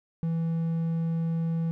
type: tone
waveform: triangle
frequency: 164.81 Hz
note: E3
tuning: in tune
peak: -23 dBFS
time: 0.23-1.71 s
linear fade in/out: 0 ms
effects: none